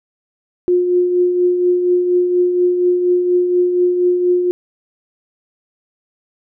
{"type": "tone with tremolo", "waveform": "sine", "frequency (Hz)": 357.4, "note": "F4", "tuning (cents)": 40, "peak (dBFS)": -9, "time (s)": [0.68, 4.51], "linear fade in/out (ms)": 0, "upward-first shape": "triangle", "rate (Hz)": 4.2, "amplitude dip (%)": 50, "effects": []}